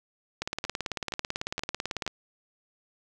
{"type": "two click trains", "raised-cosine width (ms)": 0.2, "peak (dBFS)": [-13, -17], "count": [31, 4], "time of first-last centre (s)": [[0.42, 2.077], [0.65, 2.065]], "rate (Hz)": [18.1, 2.12], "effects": []}